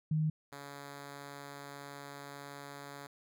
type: tone pair in turn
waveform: sine / 5% pulse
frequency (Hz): 155.56 / 141.66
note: D#3 / C#3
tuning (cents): 0 / +38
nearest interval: major second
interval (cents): 162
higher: first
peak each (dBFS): -28 / -34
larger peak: first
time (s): 0.11-0.3 / 0.52-3.07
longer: second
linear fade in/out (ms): 5
effects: none